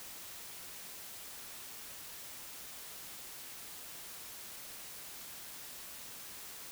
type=silence; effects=white hiss -48 dBFS RMS until 6.71 s